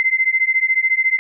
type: beating tone pair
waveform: sine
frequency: 2064 / 2078 Hz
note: C7 / C7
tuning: -24 / -12 cents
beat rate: 14 Hz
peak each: -17 dBFS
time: 0-1.19 s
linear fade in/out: 0 ms
effects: none